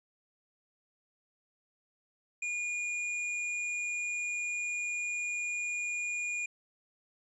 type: tone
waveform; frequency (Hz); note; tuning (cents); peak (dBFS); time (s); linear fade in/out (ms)
square; 2434; D#7; -39; -33; 2.42-6.46; 5
effects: resampled to 24000 Hz